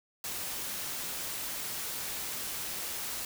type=noise; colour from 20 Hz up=white; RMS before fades=-37 dBFS; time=0.24-3.25 s; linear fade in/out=2 ms; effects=none